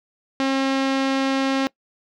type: tone with low-pass filter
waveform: sawtooth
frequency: 269.1 Hz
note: C4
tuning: 49 cents sharp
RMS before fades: -21 dBFS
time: 0.4-1.67 s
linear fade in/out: 0 ms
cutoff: 4400 Hz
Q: 1.1
effects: noise-tail reverb RT60 0.1 s tail -22 dB re dry